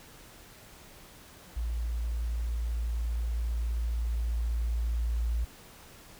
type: tone with level ramp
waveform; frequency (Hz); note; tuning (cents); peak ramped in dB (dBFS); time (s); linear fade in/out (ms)
sine; 57.5; A#1; -23; -29 to -26; 1.56-5.45; 10
effects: pink hiss -52 dBFS RMS until 6.19 s